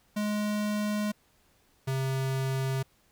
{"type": "tone pair in turn", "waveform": "square", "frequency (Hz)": [209.4, 133.25], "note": ["G#3", "C3"], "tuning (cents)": [15, 32], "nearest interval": "minor sixth", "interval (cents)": 783, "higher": "first", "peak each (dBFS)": -28, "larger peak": "neither", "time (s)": [[0.16, 1.12], [1.87, 2.83]], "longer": "neither", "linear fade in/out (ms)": 10, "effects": ["pink hiss -66 dBFS RMS until 3.11 s"]}